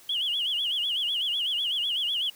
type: tone with vibrato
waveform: sine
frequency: 3108 Hz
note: G7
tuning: 16 cents flat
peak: -24 dBFS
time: 0.09-2.3 s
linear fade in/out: 5 ms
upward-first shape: sine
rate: 8 Hz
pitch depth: 170 cents each way
effects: tanh soft clip ceiling -20 dBFS + white hiss -53 dBFS RMS until 2.35 s